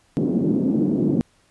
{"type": "band-pass noise", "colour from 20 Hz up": "white", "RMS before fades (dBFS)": -20, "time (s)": [0.17, 1.21], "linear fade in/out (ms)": 0, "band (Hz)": [170, 300], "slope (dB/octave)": 24, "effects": ["pink hiss -60 dBFS RMS until 1.5 s", "resampled to 24000 Hz"]}